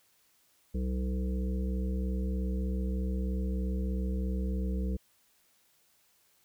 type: harmonic tone with a mistuned harmonic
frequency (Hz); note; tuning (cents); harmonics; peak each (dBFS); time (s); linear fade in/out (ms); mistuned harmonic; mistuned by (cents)
63.2; B1; +41; 1 / 3 / 5 / 7 / 8; -30 / -35 / -44 / -44 / -48; 0.74-4.97; 10; 1; +24
effects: white hiss -68 dBFS RMS until 6.44 s